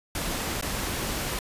pink noise with dropouts, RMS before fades -30 dBFS, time 0.15-1.39 s, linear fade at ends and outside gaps 2 ms, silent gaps 0.612-0.624 s, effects resampled to 32000 Hz

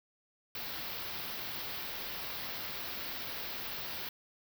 white band-stop noise, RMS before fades -40 dBFS, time 0.55-4.09 s, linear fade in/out 2 ms, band 5200 to 14000 Hz, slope 48 dB/octave, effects none

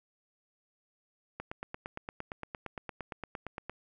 click train, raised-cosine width 0.5 ms, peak -23 dBFS, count 21, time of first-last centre 1.4-3.696 s, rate 8.71 Hz, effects none

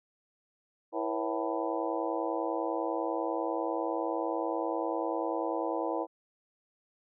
harmonic tone with a mistuned harmonic, 110 Hz, A2, in tune, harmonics 3 / 4 / 5 / 6 / 7 / 8 / 9, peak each -35 / -36 / -37 / -38 / -38 / -39 / -40 dBFS, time 0.92-6.07 s, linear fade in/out 50 ms, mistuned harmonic 4, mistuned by +150 cents, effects none

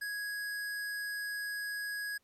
square tone, 1661.2 Hz, G#6, in tune, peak -36 dBFS, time 0.01-2.18 s, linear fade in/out 10 ms, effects pink hiss -75 dBFS RMS until 2.23 s + MP3 64 kbps

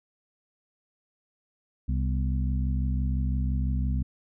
harmonic tone with a mistuned harmonic, 65.9 Hz, C2, 13 cents sharp, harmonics 1 / 2 / 3 / 4, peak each -25 / -31 / -35 / -37 dBFS, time 1.88-4.03 s, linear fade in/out 10 ms, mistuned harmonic 4, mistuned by -95 cents, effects none

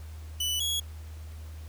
sawtooth tone pair in turn, 2977 / 3337 Hz, F#7 / G#7, +10 / +8 cents, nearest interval major second, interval 198 cents, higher second, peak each -24 dBFS, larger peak neither, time 0.4-0.6 / 0.6-0.8 s, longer neither, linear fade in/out 5 ms, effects added 78 Hz sine -39 dBFS peak until 1.68 s + pink hiss -55 dBFS RMS until 1.68 s

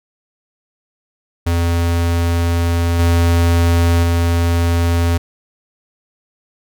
square tone with level steps, 85.1 Hz, F2, 44 cents flat, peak -14 / -11 / -13 dBFS, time 1.46-5.18 s, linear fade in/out 10 ms, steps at 2.99 / 4.03 s, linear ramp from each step 5 ms, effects none

